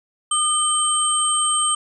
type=tone cluster; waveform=sine; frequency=1218 / 3095 / 8430 Hz; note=D#6 / G7 / C9; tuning=-37 / -23 / +12 cents; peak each=-22 / -24 / -19 dBFS; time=0.31-1.75 s; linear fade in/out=5 ms; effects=none